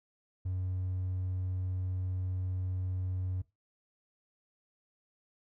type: tone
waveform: triangle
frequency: 92.5 Hz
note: F#2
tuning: in tune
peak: -29 dBFS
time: 0.45-3.42 s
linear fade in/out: 10 ms
effects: noise-tail reverb RT60 0.2 s tail -19 dB re dry + tanh soft clip ceiling -25 dBFS